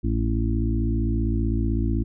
harmonic tone with a mistuned harmonic, 55.7 Hz, A1, 22 cents sharp, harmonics 1 / 2 / 4 / 5 / 6, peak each -23 / -26 / -29 / -30 / -31 dBFS, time 0.03-2.04 s, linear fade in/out 20 ms, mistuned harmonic 1, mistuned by -17 cents, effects none

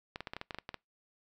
clicks, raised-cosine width 0.3 ms, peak -23 dBFS, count 11, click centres 0.159 / 0.206 / 0.272 / 0.335 / 0.366 / 0.414 / 0.508 / 0.546 / 0.586 / 0.691 / 0.743 s, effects noise-tail reverb RT60 0.2 s tail -25 dB re dry

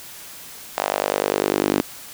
sawtooth tone with high-pass filter sweep, 50 Hz, G1, 35 cents sharp, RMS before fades -22 dBFS, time 0.77-1.82 s, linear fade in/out 5 ms, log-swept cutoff 720 to 280 Hz, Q 2.2, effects white hiss -39 dBFS RMS until 2.13 s

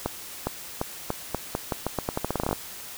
accelerating click train, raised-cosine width 1 ms, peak -11 dBFS, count 20, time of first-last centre 0.06-2.529 s, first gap 410 ms, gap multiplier 0.84, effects white hiss -40 dBFS RMS until 2.97 s

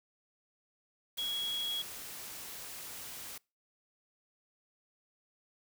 sine tone in noise, 3322 Hz, G#7, in tune, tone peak -33 dBFS, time 1.18-1.82 s, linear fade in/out 5 ms, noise white, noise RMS -45 dBFS, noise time 1.17-3.38 s, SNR +9 dB, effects noise-tail reverb RT60 0.3 s tail -26 dB re dry

